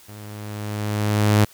sawtooth tone with level ramp, 105.1 Hz, G#2, 21 cents sharp, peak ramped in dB -34 to -8 dBFS, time 0.08-1.45 s, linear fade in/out 10 ms, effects white hiss -49 dBFS RMS until 1.53 s

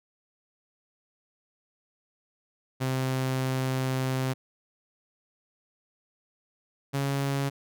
sawtooth tone pair in turn, 130.81 / 138.59 Hz, C3 / C#3, 0 / 0 cents, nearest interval minor second, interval 100 cents, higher second, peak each -22 dBFS, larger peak neither, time 2.8-4.34 / 6.93-7.5 s, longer first, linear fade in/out 20 ms, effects none

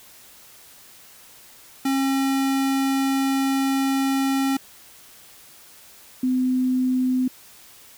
square / sine tone pair in turn, 270 / 255.3 Hz, C#4 / C4, -45 / -42 cents, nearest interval minor second, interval 97 cents, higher first, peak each -20 / -18 dBFS, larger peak second, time 1.85-4.57 / 6.23-7.28 s, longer first, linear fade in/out 5 ms, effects white hiss -48 dBFS RMS until 7.97 s

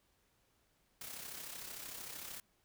white noise with amplitude modulation, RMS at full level -45 dBFS, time 1.01-2.4 s, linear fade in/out 2 ms, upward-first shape sine, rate 33.2 Hz, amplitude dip 50%, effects pink hiss -75 dBFS RMS until 2.64 s

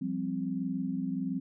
sine chord, F suspended second, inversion none, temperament equal, 174.61 / 196 / 261.6 Hz, F3 / G3 / C4, 0 / 0 / 0 cents, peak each -36 / -35 / -33 dBFS, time 0.01-1.4 s, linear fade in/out 10 ms, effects none

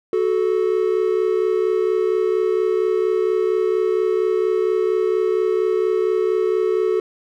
triangle tone pair together, 371.3 / 435.6 Hz, F#4 / A4, +6 / -17 cents, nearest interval minor third, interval 277 cents, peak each -17 dBFS, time 0.13-7 s, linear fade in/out 2 ms, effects none

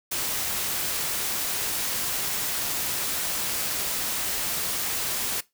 white noise, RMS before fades -28 dBFS, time 0.11-5.41 s, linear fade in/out 10 ms, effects noise-tail reverb RT60 0.2 s tail -20 dB re dry

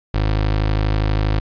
25% pulse tone, 52.4 Hz, G#1, 16 cents sharp, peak -12 dBFS, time 0.14-1.4 s, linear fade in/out 5 ms, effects resampled to 11025 Hz + 9-bit

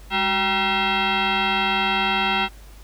sine tone with frequency modulation, 949 Hz, A#5, 31 cents sharp, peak -18 dBFS, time 0.1-2.49 s, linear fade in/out 50 ms, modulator 576 Hz, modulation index 4.4, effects added 50 Hz sine -41 dBFS peak until 2.83 s + pink hiss -50 dBFS RMS until 2.83 s

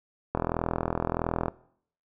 click train, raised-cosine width 1 ms, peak -12 dBFS, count 48, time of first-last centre 0.35-1.483 s, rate 41.5 Hz, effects noise-tail reverb RT60 0.6 s tail -20 dB re dry

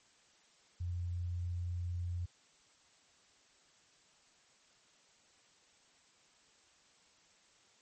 sine tone, 87.8 Hz, F2, 10 cents sharp, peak -35 dBFS, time 0.8-2.26 s, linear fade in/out 10 ms, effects white hiss -67 dBFS RMS until 7.81 s + MP3 32 kbps

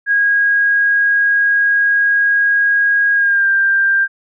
sine tone with pitch glide, 1640 to 1586.9 Hz, G#6 to G6, -22 to +21 cents, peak -10 dBFS, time 0.06-4.08 s, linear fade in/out 50 ms, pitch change -57 cents, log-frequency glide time 3.14-3.48 s, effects none

